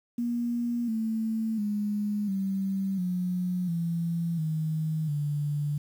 sine tone with pitch steps, 238.2 / 222.2 / 207.4 / 193.48 / 180.52 / 168.43 / 157.15 / 146.63 Hz, A#3 / A3 / G#3 / G3 / F#3 / E3 / D#3 / D3, +38 / +17 / -2 / -22 / -42 / +38 / +18 / -2 cents, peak -26 dBFS, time 0.18-5.78 s, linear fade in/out 5 ms, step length 700 ms, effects 9-bit

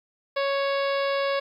harmonic tone with a mistuned harmonic, 554.4 Hz, C#5, in tune, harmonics 1 / 2 / 3 / 4 / 5 / 6 / 7 / 8 / 9, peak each -24 / -30 / -34 / -36 / -38 / -40 / -41 / -42 / -43 dBFS, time 0.36-1.4 s, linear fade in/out 10 ms, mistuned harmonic 6, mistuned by +36 cents, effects 10-bit

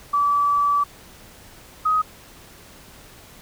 sine tone pair in turn, 1153 / 1257.7 Hz, D6 / D#6, -32 / +18 cents, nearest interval major second, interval 150 cents, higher second, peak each -16 dBFS, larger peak neither, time 0.13-0.84 / 1.85-2.02 s, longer first, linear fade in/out 10 ms, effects pink hiss -46 dBFS RMS until 3.41 s

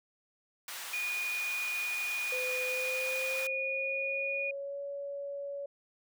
pink high-pass noise, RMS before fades -42 dBFS, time 0.68-3.47 s, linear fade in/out 2 ms, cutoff 1200 Hz, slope 12 dB/octave
sine tone, 2454 Hz, D#7, 25 cents flat, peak -32 dBFS, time 0.93-4.51 s, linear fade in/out 5 ms
sine tone with pitch glide, 508 to 563.7 Hz, B4 to C#5, +49 to +29 cents, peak -36 dBFS, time 2.32-5.66 s, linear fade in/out 5 ms, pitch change +180 cents, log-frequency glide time 2.63-4.82 s
effects none

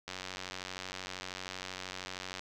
click train, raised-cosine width 0.2 ms, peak -22 dBFS, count 216, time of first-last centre 0.08-2.394 s, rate 92.9 Hz, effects none

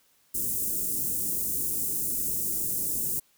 white band-stop noise, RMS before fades -29 dBFS, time 0.34-3.2 s, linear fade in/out 10 ms, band 390 to 7700 Hz, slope 24 dB/octave, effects white hiss -65 dBFS RMS until 3.37 s

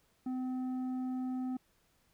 sine tone with tanh clipping, 255.8 Hz, C4, 39 cents flat, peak -35 dBFS, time 0.26-1.57 s, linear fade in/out 5 ms, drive 7 dB, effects pink hiss -72 dBFS RMS until 2.13 s

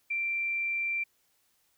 sine tone, 2356 Hz, D7, 5 cents sharp, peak -28 dBFS, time 0.1-1.04 s, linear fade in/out 10 ms, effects white hiss -71 dBFS RMS until 1.77 s

